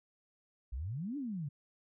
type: exponential two-way sweep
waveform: sine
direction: up then down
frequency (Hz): 54.7 to 300.8 to 134.2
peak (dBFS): -36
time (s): 0.72-1.49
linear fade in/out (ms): 10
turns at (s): 1.17
effects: none